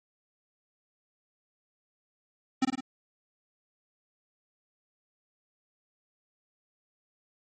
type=tone with echo; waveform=square; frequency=261.6 Hz; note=C4; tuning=in tune; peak=-22 dBFS; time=2.62-2.65 s; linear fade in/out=5 ms; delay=52 ms; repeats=3; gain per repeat=-4 dB; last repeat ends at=2.806 s; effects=MP3 32 kbps